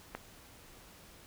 click, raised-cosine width 0.5 ms, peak -23 dBFS, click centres 0.15 s, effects pink hiss -56 dBFS RMS until 1.26 s

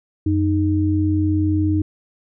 sine tone pair together, 91.9 / 309.1 Hz, F#2 / D#4, -11 / -11 cents, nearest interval octave + major sixth, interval 2100 cents, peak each -18 dBFS, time 0.26-1.82 s, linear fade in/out 5 ms, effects none

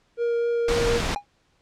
triangle tone with vibrato, 470.4 Hz, A#4, 16 cents sharp, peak -19 dBFS, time 0.17-1.01 s, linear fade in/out 50 ms, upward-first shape triangle, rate 3.9 Hz, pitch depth 8 cents each way
pink noise, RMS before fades -25 dBFS, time 0.68-1.15 s, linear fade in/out 5 ms
triangle tone with exponential decay, 816 Hz, G#5, 31 cents flat, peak -20 dBFS, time 1.16-1.25 s, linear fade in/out 0 ms, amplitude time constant 18 ms
effects pink hiss -65 dBFS RMS until 1.61 s + low-pass 6000 Hz 12 dB/octave

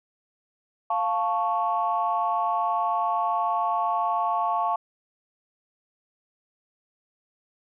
sine chord, F augmented, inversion none, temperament equal, 698.5 / 880 / 1108.7 Hz, F5 / A5 / C#6, 0 / 0 / 0 cents, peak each -26 dBFS, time 0.9-4.76 s, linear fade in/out 5 ms, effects tanh soft clip ceiling -13 dBFS

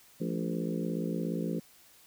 harmonic tone with a mistuned harmonic, 57.1 Hz, A#1, 35 cents flat, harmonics 3 / 4 / 5 / 6 / 7 / 8 / 9, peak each -34 / -36 / -38 / -40 / -41 / -42 / -43 dBFS, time 0.2-1.6 s, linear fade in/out 10 ms, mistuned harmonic 4, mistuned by -82 cents, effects white hiss -59 dBFS RMS until 2.06 s

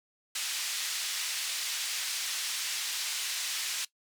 pink band-pass noise, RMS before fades -34 dBFS, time 0.35-3.85 s, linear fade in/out 5 ms, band 2800 to 9100 Hz, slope 12 dB/octave, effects noise-tail reverb RT60 0.1 s tail -19 dB re dry

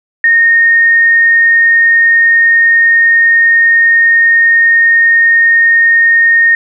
sine tone, 1845 Hz, A#6, 18 cents flat, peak -4 dBFS, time 0.24-6.55 s, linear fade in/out 2 ms, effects none

